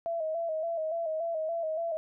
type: tone with vibrato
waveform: sine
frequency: 651 Hz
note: E5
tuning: 22 cents flat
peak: -29 dBFS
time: 0.06-1.97 s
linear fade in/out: 0 ms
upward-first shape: square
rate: 3.5 Hz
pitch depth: 55 cents each way
effects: none